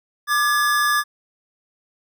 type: tone pair together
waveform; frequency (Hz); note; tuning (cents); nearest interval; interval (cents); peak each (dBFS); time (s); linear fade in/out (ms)
square; 1190.7 / 1695; D6 / G#6; +23 / +35; tritone; 612; -20; 0.27-1.04; 50
effects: none